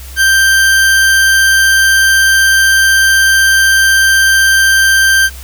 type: tone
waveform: 40% pulse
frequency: 1571 Hz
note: G6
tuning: 3 cents sharp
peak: -5 dBFS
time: 0.16-5.3 s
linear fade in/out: 50 ms
effects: added 65 Hz sine -27 dBFS peak until 5.43 s + white hiss -34 dBFS RMS until 5.43 s